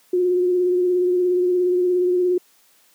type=tone with vibrato; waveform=sine; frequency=360 Hz; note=F#4; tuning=47 cents flat; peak=-15 dBFS; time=0.13-2.38 s; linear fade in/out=5 ms; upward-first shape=triangle; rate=17 Hz; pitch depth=33 cents each way; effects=white hiss -57 dBFS RMS until 2.94 s + high-pass 200 Hz 12 dB/octave